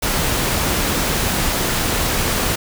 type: noise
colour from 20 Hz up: pink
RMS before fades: -19 dBFS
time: 0.02-2.56 s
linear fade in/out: 10 ms
effects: none